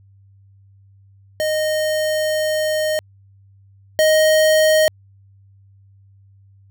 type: tone pair in turn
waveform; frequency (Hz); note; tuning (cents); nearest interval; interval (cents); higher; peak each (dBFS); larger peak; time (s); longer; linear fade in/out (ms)
square; 618 / 623.7; D#5 / D#5; -12 / +4; unison; 16; second; -18 / -12; second; 1.4-2.99 / 3.99-4.88; first; 0
effects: added 98 Hz sine -47 dBFS peak until 6.7 s